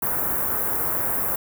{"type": "band-stop noise", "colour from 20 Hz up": "white", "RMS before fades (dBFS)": -24, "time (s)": [0.02, 1.36], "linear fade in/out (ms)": 5, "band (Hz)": [1500, 12000], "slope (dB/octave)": 24, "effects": []}